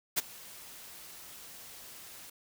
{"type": "noise with ADSR envelope", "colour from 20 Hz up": "white", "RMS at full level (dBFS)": -26, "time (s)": [0.16, 2.3], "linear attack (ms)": 22, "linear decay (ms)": 22, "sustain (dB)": -23, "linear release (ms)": 6, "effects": []}